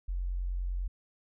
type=tone; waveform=sine; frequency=45 Hz; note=F#1; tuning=47 cents flat; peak=-30 dBFS; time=0.08-0.88 s; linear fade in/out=10 ms; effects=none